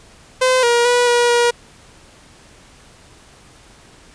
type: tone with pitch steps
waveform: sawtooth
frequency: 513 / 475.3 / 487.5 / 480.7 / 477.7 Hz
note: C5 / A#4 / B4 / B4 / A#4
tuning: -34 / +34 / -23 / -47 / +42 cents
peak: -8 dBFS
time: 0.41-1.51 s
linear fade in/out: 10 ms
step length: 220 ms
effects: pink hiss -46 dBFS RMS until 4.14 s + resampled to 22050 Hz